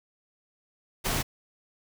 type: noise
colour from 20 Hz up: pink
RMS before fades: -28 dBFS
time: 1.04-1.23 s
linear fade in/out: 20 ms
effects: none